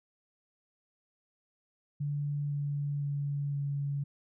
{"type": "tone with pitch steps", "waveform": "sine", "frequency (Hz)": [144.9, 143.82, 142.74, 141.67], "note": ["D3", "D3", "D3", "C#3"], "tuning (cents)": [-23, -36, -49, 38], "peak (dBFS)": -30, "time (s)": [2, 4.04], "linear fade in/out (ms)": 10, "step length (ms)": 510, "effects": []}